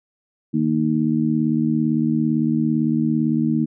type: harmonic tone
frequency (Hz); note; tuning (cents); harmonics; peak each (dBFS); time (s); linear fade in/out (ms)
77.78; D#2; 0; 2 / 3 / 4; -23 / -19 / -22; 0.53-3.66; 20
effects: none